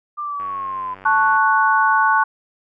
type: linear sweep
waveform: sine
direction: down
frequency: 1196 to 1007 Hz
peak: -23 dBFS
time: 0.17-0.95 s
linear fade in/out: 20 ms
type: click train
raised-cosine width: 0.5 ms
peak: -25 dBFS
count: 93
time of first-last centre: 0.4-1.365 s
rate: 95.3 Hz
type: chord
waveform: sine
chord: F# minor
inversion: first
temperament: equal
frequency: 880 / 1108.7 / 1480 Hz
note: A5 / C#6 / F#6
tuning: 0 / 0 / 0 cents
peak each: -17 dBFS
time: 1.05-2.24 s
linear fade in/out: 10 ms
effects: none